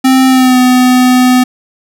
square tone with pitch glide, 261.6 to 252 Hz, C4 to B3, 0 to +35 cents, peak -5 dBFS, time 0.04-1.44 s, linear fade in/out 10 ms, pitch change -65 cents, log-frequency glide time 0.28-0.58 s, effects none

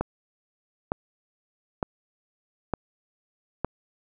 click train, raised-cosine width 1 ms, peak -11 dBFS, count 5, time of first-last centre 0.01-3.646 s, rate 1.1 Hz, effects none

